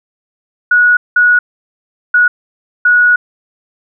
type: tone bursts at uneven times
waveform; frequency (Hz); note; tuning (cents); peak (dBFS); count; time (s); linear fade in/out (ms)
sine; 1460; F#6; -24; -5; 4; 0.71-0.97 / 1.16-1.39 / 2.14-2.28 / 2.85-3.16; 5
effects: none